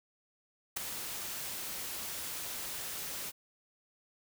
white noise with ADSR envelope, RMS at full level -31 dBFS, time 0.76-3.32 s, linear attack 12 ms, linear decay 5 ms, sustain -9 dB, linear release 31 ms, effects none

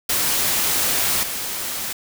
white noise with level steps, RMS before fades -20 / -27 dBFS, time 0.09-1.93 s, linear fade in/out 5 ms, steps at 1.23 s, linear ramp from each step 2 ms, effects none

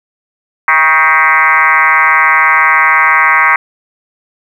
sine tone with frequency modulation, 1568 Hz, G6, in tune, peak -5 dBFS, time 0.68-3.56 s, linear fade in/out 2 ms, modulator 154 Hz, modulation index 4.1, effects 7-bit

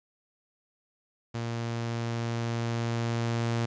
sawtooth tone with level ramp, 116.54 Hz, A#2, in tune, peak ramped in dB -27 to -22 dBFS, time 1.34-3.66 s, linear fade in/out 10 ms, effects resampled to 16000 Hz + 10-bit

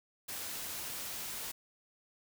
white noise, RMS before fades -41 dBFS, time 0.28-1.52 s, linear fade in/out 10 ms, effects none

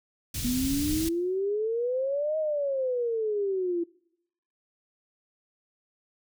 pink band-stop noise, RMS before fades -32 dBFS, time 0.34-1.09 s, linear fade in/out 5 ms, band 180 to 3800 Hz, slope 12 dB/octave
sine exponential two-way sweep, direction up then down, 240.2 to 633 to 336.1 Hz, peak -25 dBFS, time 0.44-3.84 s, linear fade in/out 10 ms, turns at 2.38 s
effects noise-tail reverb RT60 0.8 s tail -24 dB re dry

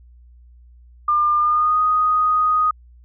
sine tone with pitch glide, 1200 to 1245.2 Hz, D6 to D#6, +37 to +1 cents, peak -14 dBFS, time 1.08-2.71 s, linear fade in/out 5 ms, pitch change +64 cents, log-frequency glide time 1.38-1.8 s, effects added 60 Hz sine -44 dBFS peak until 3.04 s

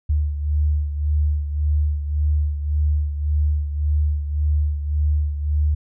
sine beating tone pair, 74.2 / 76 Hz, D2 / D#2, +18 / -40 cents, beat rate 1.8 Hz, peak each -18 / -25 dBFS, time 0.09-5.75 s, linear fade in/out 10 ms, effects none

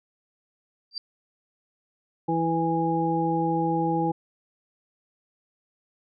sine tone with exponential growth, 4699 Hz, D8, in tune, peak -25 dBFS, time 0.91-0.98 s, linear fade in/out 2 ms, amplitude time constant 15 ms
harmonic tone, 164.81 Hz, E3, in tune, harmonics 1 / 2 / 3 / 5, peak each -28 / -26 / -31 / -26 dBFS, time 2.28-4.12 s, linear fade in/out 10 ms
effects none

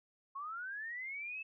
sine linear sweep, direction up, 1070 to 2637 Hz, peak -40 dBFS, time 0.35-1.43 s, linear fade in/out 10 ms, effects none

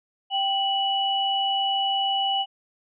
sine tone pair together, 784 / 2947 Hz, G5 / F#7, 0 / -8 cents, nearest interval octave + major seventh, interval 2292 cents, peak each -24 dBFS, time 0.3-2.46 s, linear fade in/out 50 ms, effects none

